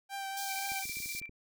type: tone with vibrato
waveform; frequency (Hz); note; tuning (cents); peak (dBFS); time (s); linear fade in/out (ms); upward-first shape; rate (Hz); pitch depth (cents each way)
sawtooth; 784; G5; 0; -33; 0.09-0.85; 50; triangle; 3.9; 19
type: high-pass noise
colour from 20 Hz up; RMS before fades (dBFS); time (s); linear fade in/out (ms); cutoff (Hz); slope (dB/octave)
pink; -41; 0.37-1.2; 0; 4000; 48
type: tone with tremolo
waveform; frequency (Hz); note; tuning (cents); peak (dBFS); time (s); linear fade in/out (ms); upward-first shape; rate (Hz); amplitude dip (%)
sine; 2349; D7; 0; -38; 0.49-1.29; 5; square; 15; 65
type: clicks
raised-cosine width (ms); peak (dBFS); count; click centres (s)
3; -39; 9; 0.719 / 0.855 / 0.896 / 0.97 / 1.003 / 1.059 / 1.15 / 1.216 / 1.294
effects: none